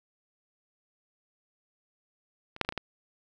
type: clicks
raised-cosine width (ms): 0.3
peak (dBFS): -28 / -7 / -28 / -11 / -23 / -15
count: 6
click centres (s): 2.564 / 2.613 / 2.649 / 2.69 / 2.724 / 2.777
effects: none